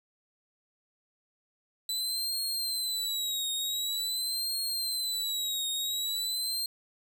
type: tone with vibrato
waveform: sawtooth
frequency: 3982 Hz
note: B7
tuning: 14 cents sharp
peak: -27 dBFS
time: 1.89-6.66 s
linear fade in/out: 2 ms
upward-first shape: triangle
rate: 0.46 Hz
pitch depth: 120 cents each way
effects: none